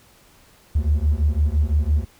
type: beating tone pair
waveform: triangle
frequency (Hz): 71.6 / 77.5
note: D2 / D#2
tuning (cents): -43 / -6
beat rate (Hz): 5.9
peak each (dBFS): -16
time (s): 0.75-2.05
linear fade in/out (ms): 10
effects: tanh soft clip ceiling -11 dBFS + pink hiss -53 dBFS RMS until 2.19 s